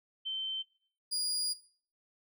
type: tone pair in turn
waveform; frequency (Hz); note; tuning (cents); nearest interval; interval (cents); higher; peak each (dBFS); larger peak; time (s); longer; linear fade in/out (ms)
sine / 30% pulse; 3096 / 4864; G7 / D#8; -22 / -40; minor sixth; 782; second; -33 / -28; second; 0.25-0.63 / 1.11-1.54; second; 20
effects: noise-tail reverb RT60 0.5 s tail -20 dB re dry